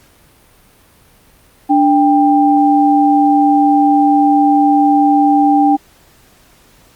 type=tone pair together; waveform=sine; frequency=292.6 / 792 Hz; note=D4 / G5; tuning=-6 / +18 cents; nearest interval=octave + perfect fourth; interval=1724 cents; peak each=-10 dBFS; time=1.69-5.77 s; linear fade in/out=20 ms; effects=pink hiss -48 dBFS RMS until 6.95 s + Opus 48 kbps